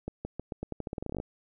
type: accelerating click train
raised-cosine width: 2 ms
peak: -21 dBFS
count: 18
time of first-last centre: 0.08-1.201 s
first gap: 170 ms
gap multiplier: 0.86
effects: none